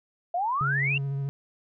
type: exponential sweep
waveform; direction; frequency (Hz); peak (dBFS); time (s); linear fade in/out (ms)
sine; up; 670 to 2829; -24; 0.34-0.98; 5
type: tone with vibrato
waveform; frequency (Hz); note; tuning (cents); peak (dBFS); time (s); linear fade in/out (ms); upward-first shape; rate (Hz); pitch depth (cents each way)
triangle; 138.5; C#3; -1; -25; 0.61-1.29; 0; sine; 14; 20
effects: none